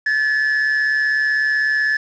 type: tone with amplitude modulation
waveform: triangle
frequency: 1728 Hz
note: A6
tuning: 32 cents flat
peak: -11 dBFS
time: 0.06-1.97 s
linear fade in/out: 5 ms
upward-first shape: sine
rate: 140 Hz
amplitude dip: 55%
effects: resampled to 16000 Hz + 7-bit